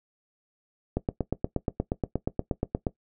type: click train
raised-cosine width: 2 ms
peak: -12 dBFS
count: 17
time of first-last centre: 0.97-2.868 s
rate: 8.43 Hz
effects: noise-tail reverb RT60 0.1 s tail -17 dB re dry